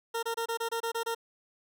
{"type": "tone bursts", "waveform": "20% pulse", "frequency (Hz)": 460, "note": "A#4", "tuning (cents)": -23, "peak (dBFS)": -25, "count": 9, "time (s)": [0.14, 1.149], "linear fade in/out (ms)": 10, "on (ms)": 89, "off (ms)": 26, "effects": []}